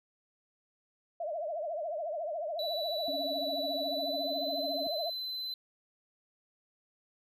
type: tone with vibrato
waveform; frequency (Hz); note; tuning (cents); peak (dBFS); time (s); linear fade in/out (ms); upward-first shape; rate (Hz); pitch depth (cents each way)
sine; 639; D#5; +46; -33; 1.2-5.1; 5; triangle; 14; 180
type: tone with pitch glide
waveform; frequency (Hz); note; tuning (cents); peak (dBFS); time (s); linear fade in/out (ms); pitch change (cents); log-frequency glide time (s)
triangle; 3951 to 4041; B7 to B7; 0 to +39; -34; 2.59-5.54; 2; +39; 3.8-4.64
type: tone with tremolo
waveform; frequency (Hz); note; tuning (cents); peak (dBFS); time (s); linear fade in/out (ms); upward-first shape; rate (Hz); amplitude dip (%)
sine; 279.3; C#4; +13; -37; 3.08-4.87; 0; sine; 18; 70
effects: none